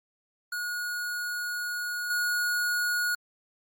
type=tone with level steps; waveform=square; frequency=1448 Hz; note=F#6; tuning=38 cents flat; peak=-31 / -26 dBFS; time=0.52-3.15 s; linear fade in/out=5 ms; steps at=2.1 s; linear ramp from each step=5 ms; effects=Opus 48 kbps